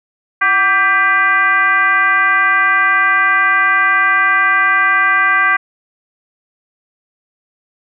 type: tone with frequency modulation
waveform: sine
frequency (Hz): 1577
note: G6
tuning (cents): +10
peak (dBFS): -9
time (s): 0.41-5.57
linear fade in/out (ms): 10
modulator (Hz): 414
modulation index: 1.3
effects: none